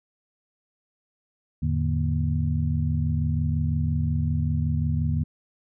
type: tone cluster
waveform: sine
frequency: 83.3 / 108.9 / 149.5 / 234.8 Hz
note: E2 / A2 / D3 / A#3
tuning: +19 / -17 / +31 / +13 cents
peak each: -25 / -31 / -25 / -31 dBFS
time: 1.62-5.24 s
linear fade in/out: 10 ms
effects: none